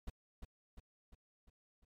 brown noise with echo, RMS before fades -42 dBFS, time 0.07-0.1 s, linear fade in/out 5 ms, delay 350 ms, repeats 5, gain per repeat -5 dB, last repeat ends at 1.85 s, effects MP3 96 kbps

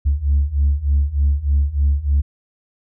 sine beating tone pair, 69.3 / 72.6 Hz, C#2 / D2, 0 / -19 cents, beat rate 3.3 Hz, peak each -17 / -15 dBFS, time 0.05-2.22 s, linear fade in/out 20 ms, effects tanh soft clip ceiling -9 dBFS

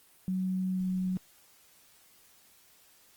sine tone with pitch glide, 186.4 to 185.22 Hz, F#3 to F#3, +13 to +2 cents, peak -28 dBFS, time 0.28-1.17 s, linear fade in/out 0 ms, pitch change -11 cents, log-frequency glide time 0.67-0.88 s, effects white hiss -61 dBFS RMS until 3.16 s + Opus 24 kbps

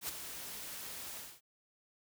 white noise with ADSR envelope, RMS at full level -37 dBFS, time 0.01-1.41 s, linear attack 76 ms, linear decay 14 ms, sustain -8 dB, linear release 240 ms, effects none

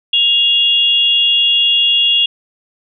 sine tone pair together, 2811 / 3343 Hz, F7 / G#7, +11 / +11 cents, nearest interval minor third, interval 300 cents, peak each -12 dBFS, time 0.13-2.26 s, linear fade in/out 5 ms, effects none

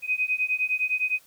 sine beating tone pair, 2503 / 2512.8 Hz, D#7 / D#7, +10 / +16 cents, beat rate 9.8 Hz, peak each -26 dBFS, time 0.02-1.2 s, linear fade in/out 50 ms, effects white hiss -57 dBFS RMS until 1.26 s

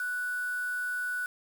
sine tone with quantisation, 1480 Hz, F#6, in tune, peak -30 dBFS, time 0-1.26 s, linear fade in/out 2 ms, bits 7, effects none

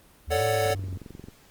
triangle exponential two-way sweep, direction up then down, 69.3 to 109.5 to 90.1 Hz, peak -28 dBFS, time 0.27-0.98 s, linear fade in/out 20 ms, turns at 0.44 s
square chord, D major seventh, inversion second, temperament equal, 440 / 554.4 / 587.3 / 740 Hz, A4 / C#5 / D5 / F#5, 0 / 0 / 0 / 0 cents, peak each -29 dBFS, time 0.3-0.75 s, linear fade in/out 20 ms
click train, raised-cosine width 3 ms, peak -28 dBFS, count 15, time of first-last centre 0.66-1.285 s, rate 22.4 Hz
effects pink hiss -56 dBFS RMS until 1.5 s + Opus 32 kbps

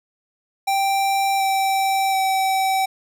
square tone with pitch steps, 784 / 775.9 / 767.9 Hz, G5 / G5 / G5, 0 / -18 / -36 cents, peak -18 dBFS, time 0.67-2.86 s, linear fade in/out 10 ms, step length 730 ms, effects none

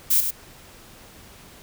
violet noise with echo, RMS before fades -18 dBFS, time 0.1-0.21 s, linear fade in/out 10 ms, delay 100 ms, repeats 1, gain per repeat -7 dB, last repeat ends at 0.31 s, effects pink hiss -47 dBFS RMS until 1.62 s

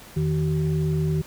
sine tone cluster, 84.9 / 156.2 / 380.4 Hz, F2 / D#3 / F#4, -48 / +7 / +48 cents, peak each -29 / -21 / -30 dBFS, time 0.16-1.22 s, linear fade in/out 10 ms, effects pink hiss -45 dBFS RMS until 1.26 s

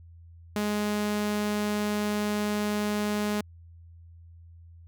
sawtooth tone, 208.6 Hz, G#3, 8 cents sharp, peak -22 dBFS, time 0.56-3.41 s, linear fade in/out 2 ms, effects added 84 Hz sine -47 dBFS peak until 4.87 s

